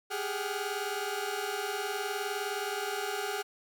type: tone cluster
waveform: sawtooth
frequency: 399.5 / 418.9 / 759 / 1417 Hz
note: G4 / G#4 / F#5 / F6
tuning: +33 / +15 / +44 / +25 cents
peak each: -34 / -33 / -34 / -36 dBFS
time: 0.1-3.43 s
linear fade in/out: 20 ms
effects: none